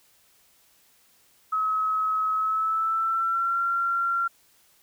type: tone with pitch glide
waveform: sine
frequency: 1282 to 1374 Hz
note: E6 to F6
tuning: -49 to -29 cents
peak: -22 dBFS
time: 1.52-4.28 s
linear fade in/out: 10 ms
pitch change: +120 cents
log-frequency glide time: 2.34-3.61 s
effects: white hiss -61 dBFS RMS until 4.82 s